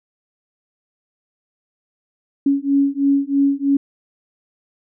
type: beating tone pair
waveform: sine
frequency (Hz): 277.2 / 280.3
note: C#4 / C#4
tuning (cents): 0 / +19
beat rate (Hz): 3.1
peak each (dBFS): -17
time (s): 2.46-3.77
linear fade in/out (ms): 5
effects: none